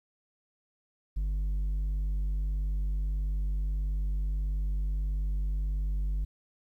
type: tone with low-pass filter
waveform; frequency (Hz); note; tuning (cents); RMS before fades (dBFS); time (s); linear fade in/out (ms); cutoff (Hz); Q
square; 49.21; G1; +7; -30; 1.16-6.25; 10; 100; 0.58
effects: 11-bit